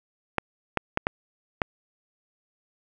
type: clicks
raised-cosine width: 0.5 ms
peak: -7 dBFS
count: 5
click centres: 0.383 / 0.773 / 0.974 / 1.069 / 1.618 s
effects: none